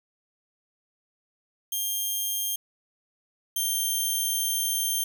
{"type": "tone pair in turn", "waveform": "5% pulse", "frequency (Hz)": [3200, 3167], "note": ["G7", "G7"], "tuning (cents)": [35, 17], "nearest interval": "unison", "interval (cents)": 18, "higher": "first", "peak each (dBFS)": [-18, -16], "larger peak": "second", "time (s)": [[1.72, 2.56], [3.56, 5.04]], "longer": "second", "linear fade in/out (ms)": 5, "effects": []}